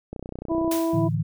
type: click train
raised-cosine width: 2 ms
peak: -20 dBFS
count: 18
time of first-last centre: 0.13-0.678 s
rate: 31 Hz
type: harmonic tone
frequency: 329.6 Hz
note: E4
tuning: in tune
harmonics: 1 / 2 / 3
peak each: -22 / -28 / -32 dBFS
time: 0.49-1.09 s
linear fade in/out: 20 ms
type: noise with exponential decay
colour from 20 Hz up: white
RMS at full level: -29 dBFS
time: 0.71-1.15 s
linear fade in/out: 5 ms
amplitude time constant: 94 ms
type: chord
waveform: sine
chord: A suspended fourth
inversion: none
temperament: just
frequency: 110 / 146.67 / 165 Hz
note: A2 / D3 / E3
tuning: 0 / -2 / +2 cents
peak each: -26 dBFS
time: 0.93-1.23 s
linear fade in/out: 10 ms
effects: none